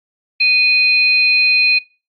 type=tone pair together; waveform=sine; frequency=2481 / 4158 Hz; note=D#7 / C8; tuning=-6 / -12 cents; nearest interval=major sixth; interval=894 cents; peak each=-11 / -16 dBFS; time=0.4-1.79 s; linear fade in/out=10 ms; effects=noise-tail reverb RT60 0.3 s tail -20 dB re dry + Opus 48 kbps